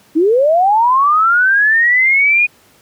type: linear sweep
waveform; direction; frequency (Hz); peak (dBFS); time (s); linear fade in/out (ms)
sine; up; 296.9 to 2473; -8; 0.15-2.47; 20
effects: pink hiss -49 dBFS RMS until 2.81 s + high-pass 100 Hz 12 dB/octave